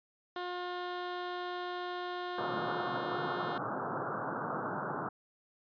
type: tone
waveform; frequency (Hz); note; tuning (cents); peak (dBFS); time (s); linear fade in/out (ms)
15% pulse; 357.2; F4; +39; -30; 0.36-3.58; 2
type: band-pass noise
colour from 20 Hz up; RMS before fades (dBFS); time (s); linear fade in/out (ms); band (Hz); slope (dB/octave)
white; -37; 2.38-5.09; 5; 110 to 1500; 96
effects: resampled to 11025 Hz